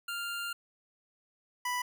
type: tone pair in turn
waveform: 25% pulse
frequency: 1396.9 / 987.8 Hz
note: F6 / B5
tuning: 0 / 0 cents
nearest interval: tritone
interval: 600 cents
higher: first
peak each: -31 / -27 dBFS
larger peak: second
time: 0.08-0.53 / 1.65-1.82 s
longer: first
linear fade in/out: 5 ms
effects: none